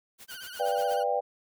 white noise with tremolo, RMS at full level -44 dBFS, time 0.18-0.98 s, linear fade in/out 50 ms, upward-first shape sine, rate 8.4 Hz, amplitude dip 100%
20% pulse tone with vibrato, 1495 Hz, F#6, 17 cents sharp, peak -36 dBFS, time 0.28-1.04 s, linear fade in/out 20 ms, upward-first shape sine, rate 16 Hz, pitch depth 83 cents each way
sine chord, G dominant seventh, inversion first, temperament equal with one note detuned, 493.9 / 587.3 / 698.5 / 793.6 Hz, B4 / D5 / F5 / G5, 0 / 0 / 0 / +21 cents, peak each -30 / -30 / -33 / -29 dBFS, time 0.59-1.21 s, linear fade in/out 20 ms
effects none

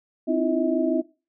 sine tone cluster, 260.1 / 313.8 / 339.9 / 640 Hz, C4 / D#4 / F4 / D#5, -10 / +15 / -47 / +49 cents, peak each -25 / -25 / -25 / -27 dBFS, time 0.27-1.02 s, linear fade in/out 20 ms, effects noise-tail reverb RT60 0.3 s tail -19 dB re dry

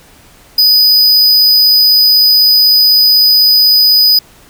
square tone, 4978 Hz, D#8, in tune, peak -5 dBFS, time 0.58-4.19 s, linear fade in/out 5 ms, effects pink hiss -42 dBFS RMS until 4.49 s

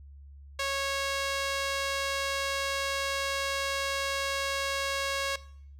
sawtooth tone with band-pass filter, 550 Hz, C#5, 14 cents flat, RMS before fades -31 dBFS, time 0.59-5.36 s, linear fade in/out 5 ms, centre 3200 Hz, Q 0.59, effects noise-tail reverb RT60 0.6 s tail -19 dB re dry + added 70 Hz sine -46 dBFS peak until 5.79 s

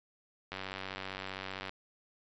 click train, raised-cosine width 0.3 ms, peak -23 dBFS, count 113, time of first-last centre 0.52-1.694 s, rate 95.4 Hz, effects resampled to 16000 Hz

